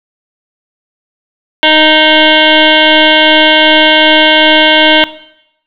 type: tone with frequency modulation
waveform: sine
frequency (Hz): 1864.7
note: A#6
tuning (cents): 0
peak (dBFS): -3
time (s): 1.63-5.04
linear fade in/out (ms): 0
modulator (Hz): 311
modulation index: 5.1
effects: noise-tail reverb RT60 0.8 s tail -17 dB re dry